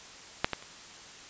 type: clicks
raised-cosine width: 0.3 ms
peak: -7 / -14 / -30 dBFS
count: 3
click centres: 0.445 / 0.533 / 0.625 s
effects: white hiss -48 dBFS RMS until 1.29 s + resampled to 16000 Hz